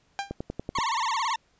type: tone with exponential decay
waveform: sawtooth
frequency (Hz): 797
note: G5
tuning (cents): +28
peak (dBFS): -21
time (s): 0.19-0.34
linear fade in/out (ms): 0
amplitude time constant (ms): 32
type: click train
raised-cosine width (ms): 2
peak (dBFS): -18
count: 6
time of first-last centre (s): 0.31-0.786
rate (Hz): 10.5
type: tone with vibrato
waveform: 40% pulse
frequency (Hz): 998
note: B5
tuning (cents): +18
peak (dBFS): -24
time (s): 0.75-1.36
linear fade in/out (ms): 5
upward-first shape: sine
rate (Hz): 18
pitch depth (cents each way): 210
effects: pink hiss -66 dBFS RMS until 1.59 s + resampled to 16000 Hz